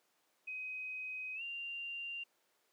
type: tone with pitch glide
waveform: sine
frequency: 2520 to 2780 Hz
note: D#7 to F7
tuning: +21 to -9 cents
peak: -40 dBFS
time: 0.47-2.24 s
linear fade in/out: 10 ms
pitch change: +170 cents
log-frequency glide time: 1.35-1.42 s
effects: pink hiss -75 dBFS RMS until 2.72 s + high-pass 400 Hz 12 dB/octave